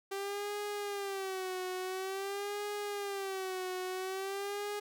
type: tone with vibrato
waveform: sawtooth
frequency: 390 Hz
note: G4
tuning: 9 cents flat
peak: -32 dBFS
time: 0.11-4.8 s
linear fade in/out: 10 ms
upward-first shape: sine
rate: 0.48 Hz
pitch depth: 100 cents each way
effects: none